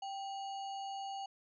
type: tone with sample-and-hold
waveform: sine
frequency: 784 Hz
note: G5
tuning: in tune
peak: -39 dBFS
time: 0.02-1.26 s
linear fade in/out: 5 ms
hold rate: 3675 Hz
effects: resampled to 16000 Hz